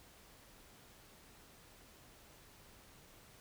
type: silence
effects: pink hiss -61 dBFS RMS until 3.4 s